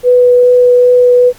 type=tone with vibrato; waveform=sine; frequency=493.9 Hz; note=B4; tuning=in tune; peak=-3 dBFS; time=0.03-1.33 s; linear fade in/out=50 ms; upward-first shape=triangle; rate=2.5 Hz; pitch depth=8 cents each way; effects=pink hiss -40 dBFS RMS until 1.38 s + Opus 48 kbps